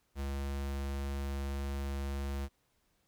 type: tone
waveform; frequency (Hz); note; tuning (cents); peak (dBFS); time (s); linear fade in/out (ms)
square; 69.3; C#2; 0; -35; 0.15-2.49; 50
effects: pink hiss -75 dBFS RMS until 3.07 s